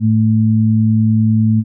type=tone pair together; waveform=sine; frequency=110 / 220 Hz; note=A2 / A3; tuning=0 / 0 cents; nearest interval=octave; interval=1200 cents; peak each=-12 dBFS; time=0-1.64 s; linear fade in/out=50 ms; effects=none